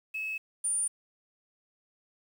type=tone pair in turn; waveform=sine; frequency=2587 / 9219 Hz; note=E7 / D9; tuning=-33 / -33 cents; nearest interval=octave + minor seventh; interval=2200 cents; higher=second; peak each=-31 / -24 dBFS; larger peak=second; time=0.14-0.38 / 0.64-0.88 s; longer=neither; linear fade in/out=10 ms; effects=tanh soft clip ceiling -26 dBFS + 9-bit